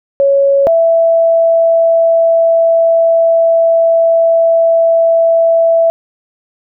sine tone pair in turn, 554.4 / 662.4 Hz, C#5 / E5, 0 / +8 cents, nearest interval minor third, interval 308 cents, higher second, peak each -6 dBFS, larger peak neither, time 0.2-0.67 / 0.67-5.9 s, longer second, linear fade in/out 0 ms, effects none

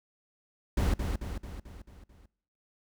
brown noise with echo, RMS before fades -26 dBFS, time 0.77-0.94 s, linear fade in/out 5 ms, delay 220 ms, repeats 6, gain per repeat -5 dB, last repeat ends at 2.26 s, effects noise-tail reverb RT60 0.7 s tail -23 dB re dry

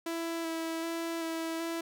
sawtooth tone with vibrato, 329.6 Hz, E4, in tune, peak -29 dBFS, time 0.06-1.81 s, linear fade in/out 5 ms, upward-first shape square, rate 1.3 Hz, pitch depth 14 cents each way, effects none

